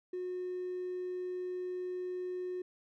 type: tone with hard clipping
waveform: triangle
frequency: 363.5 Hz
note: F#4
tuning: 31 cents flat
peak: -36 dBFS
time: 0.13-2.62 s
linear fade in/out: 5 ms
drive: 4 dB
effects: none